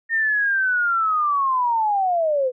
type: linear sweep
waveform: sine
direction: down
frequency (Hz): 1839 to 490.4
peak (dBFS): -17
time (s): 0.09-2.52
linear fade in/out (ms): 50
effects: none